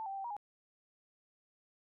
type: tone with pitch steps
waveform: sine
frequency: 883 / 779 / 785 / 778 / 950 / 824 Hz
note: A5 / G5 / G5 / G5 / A#5 / G#5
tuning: +6 / -11 / +2 / -13 / +33 / -14 cents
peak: -38 dBFS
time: 0-0.366 s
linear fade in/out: 0 ms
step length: 61 ms
effects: none